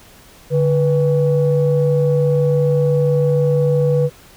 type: tone pair together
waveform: sine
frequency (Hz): 145.68 / 490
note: D3 / B4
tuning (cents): -14 / -14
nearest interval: octave + major sixth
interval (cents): 2100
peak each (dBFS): -14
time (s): 0.5-4.1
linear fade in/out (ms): 50
effects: tanh soft clip ceiling -6 dBFS + pink hiss -45 dBFS RMS until 4.36 s